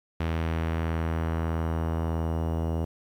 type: tone with low-pass filter sweep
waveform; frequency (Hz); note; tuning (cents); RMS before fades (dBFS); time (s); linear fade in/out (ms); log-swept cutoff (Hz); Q
sawtooth; 81.6; E2; -17; -28; 0.2-2.85; 5; 2800 to 690; 1.1
effects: 9-bit